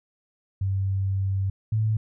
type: tone pair in turn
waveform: sine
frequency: 96.8 / 108.97 Hz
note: G2 / A2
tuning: -21 / -16 cents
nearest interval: major second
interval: 205 cents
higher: second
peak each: -22 / -20 dBFS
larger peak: second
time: 0.61-1.5 / 1.72-1.97 s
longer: first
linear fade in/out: 5 ms
effects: none